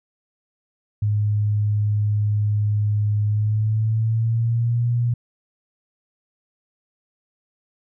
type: tone with pitch glide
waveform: sine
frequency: 104.7 to 119.58 Hz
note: G#2 to A#2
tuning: +15 to +45 cents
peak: -17 dBFS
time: 1.02-5.14 s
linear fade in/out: 5 ms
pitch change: +230 cents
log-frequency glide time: 3.25-4.88 s
effects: none